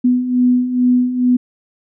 sine beating tone pair, 246.9 / 249.2 Hz, B3 / B3, 0 / +16 cents, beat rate 2.3 Hz, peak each -18 / -12 dBFS, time 0.04-1.37 s, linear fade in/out 10 ms, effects none

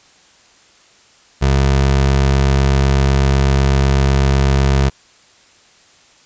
25% pulse tone, 68 Hz, C#2, 33 cents flat, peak -7 dBFS, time 1.41-4.9 s, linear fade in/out 20 ms, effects white hiss -49 dBFS RMS until 6.25 s + resampled to 16000 Hz

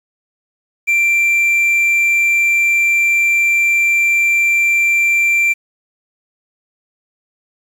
triangle tone, 2357 Hz, D7, 6 cents sharp, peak -9 dBFS, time 0.87-5.54 s, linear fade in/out 20 ms, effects 7-bit

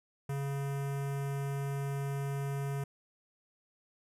square tone with notch filter, 139.3 Hz, C#3, 9 cents sharp, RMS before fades -35 dBFS, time 0.29-2.84 s, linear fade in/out 5 ms, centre 4100 Hz, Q 0.86, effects resampled to 32000 Hz

